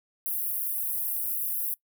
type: high-pass noise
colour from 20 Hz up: pink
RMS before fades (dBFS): -30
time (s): 0.26-1.74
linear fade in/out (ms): 0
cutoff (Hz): 11000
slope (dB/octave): 48
effects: noise-tail reverb RT60 0.1 s tail -22 dB re dry